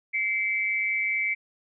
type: tone pair together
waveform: sine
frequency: 2093 / 2298 Hz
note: C7 / D7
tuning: 0 / -38 cents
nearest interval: major second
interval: 162 cents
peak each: -27 / -26 dBFS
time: 0.13-1.35 s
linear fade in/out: 20 ms
effects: none